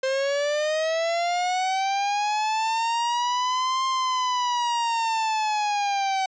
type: linear two-way sweep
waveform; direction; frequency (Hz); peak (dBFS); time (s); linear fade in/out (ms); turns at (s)
45% pulse; up then down; 523.3 to 1056 to 759; -22; 0.03-6.26; 5; 3.85
effects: resampled to 16000 Hz